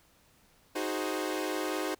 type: chord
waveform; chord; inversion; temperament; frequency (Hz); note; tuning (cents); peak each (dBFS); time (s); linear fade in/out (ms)
sawtooth; Ab dominant seventh; second; equal; 311.1 / 370 / 415.3 / 523.3; Eb4 / Gb4 / Ab4 / C5; 0 / 0 / 0 / 0; -31 / -32 / -35 / -34; 0.75-1.95; 10
effects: pink hiss -64 dBFS RMS until 1.99 s